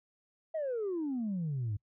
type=exponential sweep; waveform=sine; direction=down; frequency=659 to 97.9 Hz; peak=-30 dBFS; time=0.54-1.77 s; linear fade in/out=10 ms; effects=noise-tail reverb RT60 0.1 s tail -26 dB re dry + tanh soft clip ceiling -29 dBFS